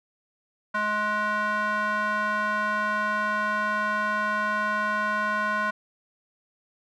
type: tone with band-pass filter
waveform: square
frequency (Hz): 210.6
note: G#3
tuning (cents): +24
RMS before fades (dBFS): -26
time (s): 0.74-5.71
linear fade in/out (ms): 10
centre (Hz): 1300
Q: 5.9
effects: none